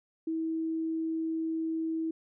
sine tone, 323.2 Hz, E4, 34 cents flat, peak -29 dBFS, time 0.27-2.11 s, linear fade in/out 5 ms, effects none

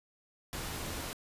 pink noise, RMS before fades -39 dBFS, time 0.53-1.13 s, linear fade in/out 0 ms, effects resampled to 32000 Hz

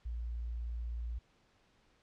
sine tone, 58.27 Hz, A#1, in tune, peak -36 dBFS, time 0.05-1.19 s, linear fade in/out 10 ms, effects pink hiss -70 dBFS RMS until 2.02 s + low-pass 5000 Hz 12 dB/octave

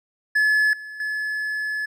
triangle tone with level steps, 1715 Hz, A6, 45 cents flat, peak -14 / -32 / -22 dBFS, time 0.35-1.86 s, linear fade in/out 10 ms, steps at 0.73 / 1 s, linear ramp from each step 2 ms, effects none

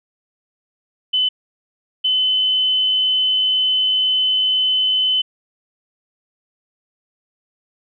sine tone pair in turn, 3022 / 3034 Hz, F#7 / F#7, +36 / +43 cents, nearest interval unison, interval 7 cents, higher second, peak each -14 dBFS, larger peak neither, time 1.13-1.29 / 2.04-5.22 s, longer second, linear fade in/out 10 ms, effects none

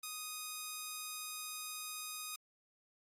5% pulse tone, 1244.5 Hz, D#6, in tune, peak -30 dBFS, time 0.03-2.36 s, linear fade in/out 5 ms, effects AAC 48 kbps

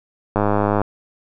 click train, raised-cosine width 1 ms, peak -4 dBFS, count 48, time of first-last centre 0.36-0.816 s, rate 103 Hz, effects none

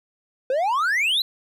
triangle exponential sweep, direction up, 498.9 to 4137 Hz, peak -17 dBFS, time 0.5-1.22 s, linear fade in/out 2 ms, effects none

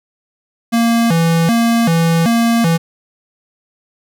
square tone with vibrato, 196.2 Hz, G3, 2 cents sharp, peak -11 dBFS, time 0.72-2.78 s, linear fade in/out 20 ms, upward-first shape square, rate 1.3 Hz, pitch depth 290 cents each way, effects none

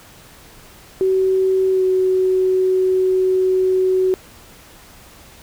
sine tone with pitch glide, 378.6 to 373.6 Hz, F#4 to F#4, +40 to +17 cents, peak -13 dBFS, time 1.01-4.14 s, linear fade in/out 0 ms, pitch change -23 cents, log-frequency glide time 1.71-1.83 s, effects pink hiss -44 dBFS RMS until 5.42 s

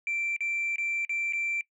sine tone with dropouts, 2348 Hz, D7, 1 cent flat, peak -26 dBFS, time 0.07-1.61 s, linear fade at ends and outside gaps 1 ms, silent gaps 0.364-0.406 / 0.759-0.782 / 1.05-1.094 / 1.325-1.333 s, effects noise-tail reverb RT60 0.1 s tail -23 dB re dry + tanh soft clip ceiling -24 dBFS

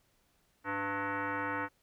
sine tone with frequency modulation, 293.7 Hz, D4, in tune, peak -32 dBFS, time 0.64-1.69 s, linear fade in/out 50 ms, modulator 397 Hz, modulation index 4.2, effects pink hiss -72 dBFS RMS until 1.82 s

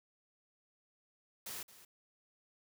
white noise with echo, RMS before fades -44 dBFS, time 1.46-1.63 s, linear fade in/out 5 ms, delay 220 ms, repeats 1, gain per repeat -15 dB, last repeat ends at 1.85 s, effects none

